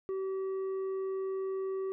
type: tone with tanh clipping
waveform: sine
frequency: 383.2 Hz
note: G4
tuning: 39 cents flat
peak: -33 dBFS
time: 0.09-1.92 s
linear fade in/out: 0 ms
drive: 5 dB
effects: none